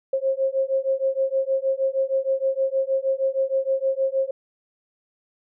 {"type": "beating tone pair", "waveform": "sine", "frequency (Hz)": [532, 538.4], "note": ["C5", "C5"], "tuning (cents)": [29, 49], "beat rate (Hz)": 6.4, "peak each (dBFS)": [-23, -23], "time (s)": [0.13, 4.31], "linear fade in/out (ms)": 5, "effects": []}